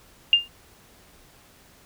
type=tone with exponential decay; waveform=sine; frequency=2806 Hz; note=F7; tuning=8 cents sharp; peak=-9 dBFS; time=0.33-0.48 s; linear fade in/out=1 ms; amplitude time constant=32 ms; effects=pink hiss -54 dBFS RMS until 1.85 s